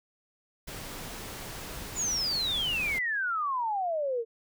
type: noise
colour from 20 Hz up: pink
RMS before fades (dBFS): -40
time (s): 0.67-2.99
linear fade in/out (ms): 10
type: exponential sweep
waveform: sine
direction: down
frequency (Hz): 7180 to 444.2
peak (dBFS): -27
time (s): 1.95-4.25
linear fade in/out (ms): 50
effects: none

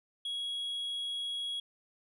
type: tone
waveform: sine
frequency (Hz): 3322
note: G#7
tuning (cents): 0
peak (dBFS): -31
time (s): 0.25-1.6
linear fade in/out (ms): 5
effects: tanh soft clip ceiling -33 dBFS

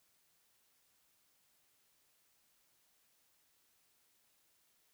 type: silence
effects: white hiss -74 dBFS RMS until 4.93 s

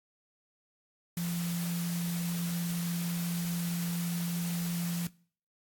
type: tone in noise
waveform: sine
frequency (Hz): 171.8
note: F3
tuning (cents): -28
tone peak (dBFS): -31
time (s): 1.17-5.07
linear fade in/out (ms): 2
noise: white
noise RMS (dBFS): -41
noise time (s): 1.17-5.07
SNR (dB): +7
effects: noise-tail reverb RT60 0.5 s tail -23 dB re dry + AAC 64 kbps

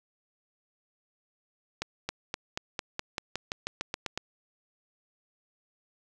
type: accelerating click train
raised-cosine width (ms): 0.2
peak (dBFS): -14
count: 14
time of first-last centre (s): 1.82-4.176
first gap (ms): 270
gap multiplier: 0.93
effects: none

